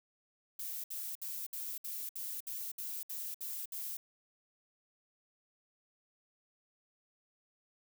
violet noise bursts, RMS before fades -41 dBFS, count 11, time 0.59-3.97 s, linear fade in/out 5 ms, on 250 ms, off 63 ms, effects none

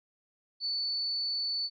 sine tone, 4479 Hz, C#8, 17 cents sharp, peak -29 dBFS, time 0.6-1.7 s, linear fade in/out 50 ms, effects MP3 64 kbps

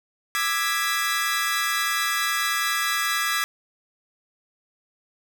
sawtooth chord, E dominant seventh, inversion third, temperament equal with one note detuned, 1189 / 1318.5 / 1661.2 / 1975.5 Hz, D6 / E6 / G#6 / B6, +21 / 0 / 0 / 0 cents, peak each -25 / -26 / -23 / -24 dBFS, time 0.35-3.44 s, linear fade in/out 0 ms, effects none

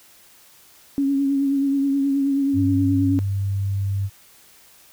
sine tone with vibrato, 276.7 Hz, C#4, 3 cents flat, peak -17 dBFS, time 0.98-3.19 s, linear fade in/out 0 ms, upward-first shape triangle, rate 9.4 Hz, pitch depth 36 cents each way
sine tone with pitch glide, 99.4 to 98.6 Hz, G2 to G2, +25 to +11 cents, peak -20 dBFS, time 2.53-4.1 s, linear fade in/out 50 ms, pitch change -14 cents, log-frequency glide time 2.98-3.14 s
effects white hiss -51 dBFS RMS until 4.92 s

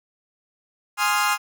30% pulse chord, F minor seventh, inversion first, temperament equal, 830.6 / 1046.5 / 1244.5 / 1396.9 Hz, Ab5 / C6 / Eb6 / F6, 0 / 0 / 0 / 0 cents, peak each -22 dBFS, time 0.97-1.38 s, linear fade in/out 50 ms, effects none

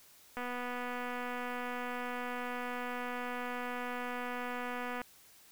click train, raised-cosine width 0.5 ms, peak -25 dBFS, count 1144, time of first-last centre 0.37-5.016 s, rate 246 Hz, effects white hiss -60 dBFS RMS until 5.51 s

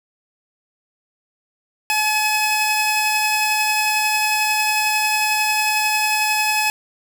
sawtooth tone pair together, 854.7 / 2553 Hz, G#5 / D#7, +49 / +44 cents, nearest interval octave + perfect fifth, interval 1895 cents, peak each -16 dBFS, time 1.9-6.7 s, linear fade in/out 0 ms, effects none

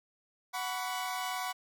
sawtooth chord, F# suspended fourth, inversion none, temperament equal with one note detuned, 740 / 987.8 / 1129.4 Hz, F#5 / B5 / C#6, 0 / 0 / +32 cents, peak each -33 / -35 / -36 dBFS, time 0.53-1.53 s, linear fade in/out 20 ms, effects none

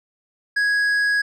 triangle tone with tanh clipping, 1661.2 Hz, G#6, in tune, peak -18 dBFS, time 0.56-1.22 s, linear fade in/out 10 ms, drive 11 dB, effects none

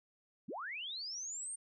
sine linear sweep, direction up, 139.4 to 8920 Hz, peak -40 dBFS, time 0.48-1.56 s, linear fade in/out 10 ms, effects none

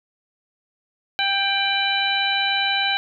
harmonic tone with a mistuned harmonic, 789 Hz, G5, 11 cents sharp, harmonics 1 / 2 / 3 / 4 / 5, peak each -25 / -25 / -25 / -25 / -25 dBFS, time 1.19-2.97 s, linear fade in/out 0 ms, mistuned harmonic 4, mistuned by -77 cents, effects none

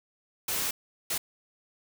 white noise bursts at uneven times, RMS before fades -30 dBFS, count 2, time 0.48-0.71 / 1.1-1.18 s, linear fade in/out 5 ms, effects none

